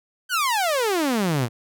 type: exponential sweep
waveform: sawtooth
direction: down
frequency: 1568 to 110 Hz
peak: -16 dBFS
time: 0.29-1.49 s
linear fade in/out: 50 ms
effects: none